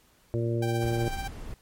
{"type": "harmonic tone", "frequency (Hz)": 116.54, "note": "A#2", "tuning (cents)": 0, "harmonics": [1, 2, 3, 4, 5], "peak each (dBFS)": [-27, -36, -30, -36, -37], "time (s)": [0.34, 1.08], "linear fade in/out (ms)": 0}
{"type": "tone with tremolo", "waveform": "sawtooth", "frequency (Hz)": 784, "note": "G5", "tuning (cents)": 0, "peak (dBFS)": -28, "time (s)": [0.62, 1.28], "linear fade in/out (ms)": 5, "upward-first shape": "triangle", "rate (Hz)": 16, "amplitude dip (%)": 55}
{"type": "noise", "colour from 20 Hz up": "brown", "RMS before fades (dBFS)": -37, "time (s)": [0.82, 1.54], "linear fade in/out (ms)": 2}
{"effects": ["pink hiss -62 dBFS RMS until 1.61 s", "MP3 64 kbps"]}